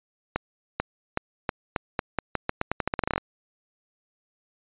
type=accelerating click train; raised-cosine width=0.5 ms; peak=-9 dBFS; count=21; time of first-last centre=0.36-3.18 s; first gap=440 ms; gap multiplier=0.85; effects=resampled to 8000 Hz